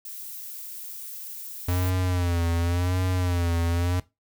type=noise; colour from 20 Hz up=violet; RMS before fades=-38 dBFS; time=0.05-1.9 s; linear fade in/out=2 ms
type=tone with vibrato; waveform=square; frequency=88.2 Hz; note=F2; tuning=18 cents sharp; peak=-23 dBFS; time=1.68-4 s; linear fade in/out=5 ms; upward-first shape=sine; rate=0.91 Hz; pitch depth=77 cents each way
effects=noise-tail reverb RT60 0.2 s tail -17 dB re dry